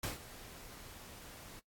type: noise with ADSR envelope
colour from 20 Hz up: pink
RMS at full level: -37 dBFS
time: 0.03-1.6 s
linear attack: 5 ms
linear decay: 140 ms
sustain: -15 dB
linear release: 12 ms
effects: noise-tail reverb RT60 0.1 s tail -18 dB re dry + AAC 64 kbps